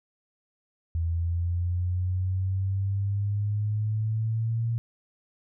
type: exponential sweep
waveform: sine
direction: up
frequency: 82.5 to 116.54 Hz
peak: -24 dBFS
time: 0.95-4.78 s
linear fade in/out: 0 ms
effects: none